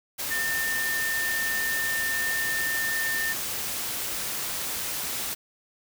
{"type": "tone in noise", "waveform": "sine", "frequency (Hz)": 1800, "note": "A6", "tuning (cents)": 39, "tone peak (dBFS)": -26, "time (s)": [0.3, 3.34], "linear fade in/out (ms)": 20, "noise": "white", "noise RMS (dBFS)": -31, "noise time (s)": [0.18, 5.35], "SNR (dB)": 2, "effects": []}